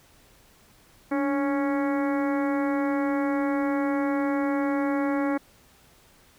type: harmonic tone with a mistuned harmonic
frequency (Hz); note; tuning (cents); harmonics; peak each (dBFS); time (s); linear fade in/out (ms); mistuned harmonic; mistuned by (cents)
277.2; C#4; 0; 1 / 2 / 3 / 4 / 5 / 6 / 7 / 8; -24 / -30 / -34 / -36 / -38 / -40 / -41 / -42; 1.11-5.38; 10; 1; +63
effects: pink hiss -57 dBFS RMS until 6.38 s